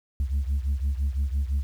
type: beating tone pair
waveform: sine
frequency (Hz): 67.5 / 73.4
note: C#2 / D2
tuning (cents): -45 / 0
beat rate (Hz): 5.9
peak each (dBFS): -23 / -26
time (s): 0.2-1.63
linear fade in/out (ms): 0
effects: tanh soft clip ceiling -20 dBFS + 9-bit